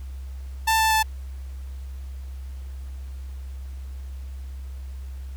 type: tone with pitch steps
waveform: sawtooth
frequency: 888 / 882.4 / 876.8 Hz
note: A5 / A5 / A5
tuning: +16 / +5 / -6 cents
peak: -14 dBFS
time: 0.67-1.03 s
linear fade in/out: 10 ms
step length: 120 ms
effects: added 66 Hz sine -32 dBFS peak until 5.36 s + pink hiss -55 dBFS RMS until 5.36 s